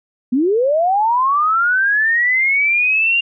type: linear sweep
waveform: sine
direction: up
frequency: 233.1 to 2805 Hz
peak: -12 dBFS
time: 0.32-3.21 s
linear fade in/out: 10 ms
effects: none